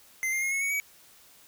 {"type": "tone with pitch steps", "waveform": "square", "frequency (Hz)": [2074, 2111, 2150, 2188, 2228, 2268], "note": ["C7", "C7", "C7", "C#7", "C#7", "C#7"], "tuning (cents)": [-16, 15, 47, -23, 8, 39], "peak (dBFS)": -27, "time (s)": [0.23, 0.8], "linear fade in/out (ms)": 0, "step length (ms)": 95, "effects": ["white hiss -56 dBFS RMS until 1.47 s"]}